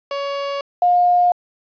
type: tone pair in turn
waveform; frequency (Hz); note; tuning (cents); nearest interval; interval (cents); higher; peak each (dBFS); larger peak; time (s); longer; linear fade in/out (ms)
30% pulse / sine; 561 / 711.3; C#5 / F5; +21 / +32; major third; 411; second; -19 / -11; second; 0.11-0.61 / 0.82-1.32; neither; 2
effects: resampled to 11025 Hz + 8-bit